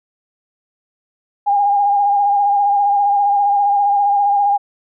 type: tone with vibrato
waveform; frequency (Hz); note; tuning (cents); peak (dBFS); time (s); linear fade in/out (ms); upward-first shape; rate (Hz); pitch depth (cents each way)
sine; 810; G#5; -43; -11; 1.46-4.58; 20; sine; 15; 32
effects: none